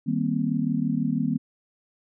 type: chord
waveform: sine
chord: C minor seventh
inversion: first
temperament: just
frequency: 156.98 / 196.22 / 235.5 / 261.6 Hz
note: Eb3 / G3 / Bb3 / C4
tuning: +16 / +2 / +18 / 0 cents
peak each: -28 / -29 / -26 / -28 dBFS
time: 0.06-1.38 s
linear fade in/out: 20 ms
effects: none